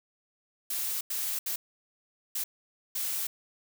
blue noise bursts at uneven times, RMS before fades -32 dBFS, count 5, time 0.7-1.01 / 1.1-1.39 / 1.46-1.56 / 2.35-2.44 / 2.95-3.27 s, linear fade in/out 5 ms, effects none

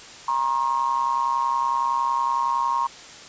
triangle ring-modulated tone, 65.41 Hz, C2, in tune, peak -15 dBFS, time 0.28-2.87 s, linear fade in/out 5 ms, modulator 1010 Hz, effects white hiss -42 dBFS RMS until 3.28 s + resampled to 16000 Hz

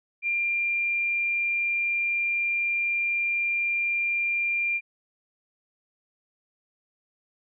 sine tone, 2388 Hz, D7, 28 cents sharp, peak -23 dBFS, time 0.22-4.81 s, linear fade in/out 50 ms, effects none

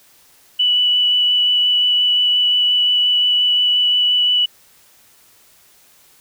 sine tone with vibrato, 2960 Hz, F#7, in tune, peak -12 dBFS, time 0.59-4.46 s, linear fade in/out 10 ms, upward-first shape sine, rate 5.7 Hz, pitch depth 9 cents each way, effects white hiss -51 dBFS RMS until 6.2 s

